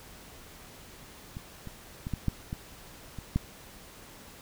clicks, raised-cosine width 5 ms, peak -26 / -27 / -22 / -18 / -14 / -21 / -26 / -13 dBFS, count 8, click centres 1.369 / 1.673 / 2.069 / 2.137 / 2.283 / 2.529 / 3.187 / 3.36 s, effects pink hiss -50 dBFS RMS until 4.41 s

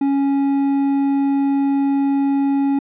triangle tone with hard clipping, 277.2 Hz, C#4, in tune, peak -16 dBFS, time 0.01-2.79 s, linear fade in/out 5 ms, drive 9 dB, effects resampled to 8000 Hz

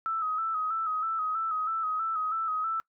sine tone with vibrato, 1292 Hz, E6, 35 cents flat, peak -27 dBFS, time 0.06-2.8 s, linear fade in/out 0 ms, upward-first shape square, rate 3.1 Hz, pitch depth 42 cents each way, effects noise-tail reverb RT60 0.1 s tail -23 dB re dry

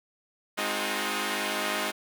5% pulse chord, Ab dominant seventh, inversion none, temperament equal with one note detuned, 207.7 / 261.6 / 311.1 / 360.5 Hz, Ab3 / C4 / Eb4 / Gb4, 0 / 0 / 0 / -45 cents, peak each -21 / -24 / -22 / -22 dBFS, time 0.57-1.92 s, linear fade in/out 20 ms, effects none

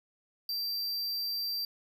square tone, 4699 Hz, D8, in tune, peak -32 dBFS, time 0.49-1.65 s, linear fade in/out 2 ms, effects none

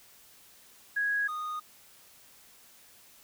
sine / triangle tone pair in turn, 1657 / 1234.9 Hz, G#6 / D#6, -4 / -13 cents, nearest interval perfect fourth, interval 509 cents, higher first, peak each -26 / -31 dBFS, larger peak first, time 0.96-1.28 / 1.28-1.6 s, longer neither, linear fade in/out 10 ms, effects white hiss -57 dBFS RMS until 3.23 s

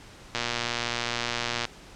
click train, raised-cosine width 0.2 ms, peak -10 dBFS, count 156, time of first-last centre 0.35-1.653 s, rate 119 Hz, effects pink hiss -48 dBFS RMS until 1.95 s + low-pass 7000 Hz 12 dB/octave

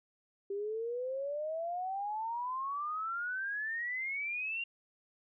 sine exponential sweep, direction up, 392 to 2794 Hz, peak -34 dBFS, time 0.5-4.64 s, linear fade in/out 5 ms, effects none

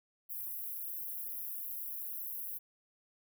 white high-pass noise, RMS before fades -41 dBFS, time 0.29-2.59 s, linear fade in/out 20 ms, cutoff 11000 Hz, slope 96 dB/octave, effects none

